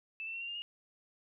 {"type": "tone with pitch steps", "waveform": "sine", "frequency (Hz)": [2637, 2678, 2721, 2763, 2807, 2851], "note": ["E7", "E7", "F7", "F7", "F7", "F7"], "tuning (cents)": [0, 27, -46, -19, 8, 35], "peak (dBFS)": -38, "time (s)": [0.2, 0.62], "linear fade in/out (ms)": 0, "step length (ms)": 70, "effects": []}